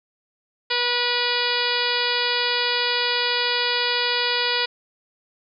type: harmonic tone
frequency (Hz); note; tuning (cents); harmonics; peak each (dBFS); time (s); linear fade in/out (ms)
486.1; B4; -28; 1 / 2 / 3 / 4 / 5 / 6 / 7 / 8 / 9 / 10; -29 / -29 / -29 / -29 / -29 / -29 / -29 / -29 / -29 / -29; 0.7-4.66; 10
effects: none